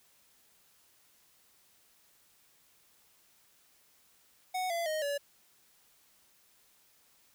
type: tone with pitch steps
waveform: square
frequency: 740 / 678.6 / 622.3 / 570.6 Hz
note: F#5 / F5 / D#5 / C#5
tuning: 0 / -50 / 0 / +50 cents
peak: -32 dBFS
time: 4.54-5.18 s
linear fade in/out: 10 ms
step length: 160 ms
effects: white hiss -66 dBFS RMS until 7.34 s